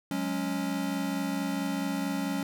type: chord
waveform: square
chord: F# suspended second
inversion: none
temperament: equal with one note detuned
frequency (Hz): 183.19 / 207.7 / 277.2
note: F#3 / G#3 / C#4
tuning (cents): -17 / 0 / 0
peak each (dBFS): -35 / -36 / -32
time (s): 0.11-2.43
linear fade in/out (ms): 2
effects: none